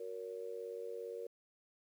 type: tone with amplitude modulation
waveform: sine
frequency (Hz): 466.2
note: A#4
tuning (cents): 0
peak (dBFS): -37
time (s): 0-1.27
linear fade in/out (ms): 5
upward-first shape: sine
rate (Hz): 97.5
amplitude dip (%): 95
effects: 11-bit